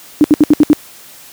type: tone bursts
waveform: sine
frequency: 299.8 Hz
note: D4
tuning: 36 cents sharp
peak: -3 dBFS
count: 6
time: 0.21-0.731 s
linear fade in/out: 0 ms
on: 31 ms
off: 67 ms
effects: white hiss -38 dBFS RMS until 1.32 s + high-pass 80 Hz 12 dB/octave